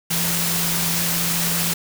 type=tone in noise; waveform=sine; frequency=169.4 Hz; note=E3; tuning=48 cents sharp; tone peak=-26 dBFS; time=0.1-1.74 s; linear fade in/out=10 ms; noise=white; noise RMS=-22 dBFS; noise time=0.1-1.74 s; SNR=-7 dB; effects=none